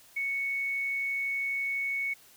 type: tone with tanh clipping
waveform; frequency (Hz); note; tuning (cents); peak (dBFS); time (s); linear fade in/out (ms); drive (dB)
triangle; 2217; C#7; 0; -28; 0.16-2.14; 10; 2
effects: white hiss -57 dBFS RMS until 2.36 s